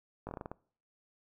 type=slowing click train; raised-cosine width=1 ms; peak=-26 dBFS; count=8; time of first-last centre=0.27-0.515 s; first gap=19 ms; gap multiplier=1.2; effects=noise-tail reverb RT60 0.5 s tail -23 dB re dry